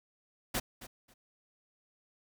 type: noise with echo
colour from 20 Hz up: pink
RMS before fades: -32 dBFS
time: 0.54-0.6 s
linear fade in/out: 10 ms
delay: 270 ms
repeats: 2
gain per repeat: -15 dB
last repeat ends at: 1.14 s
effects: none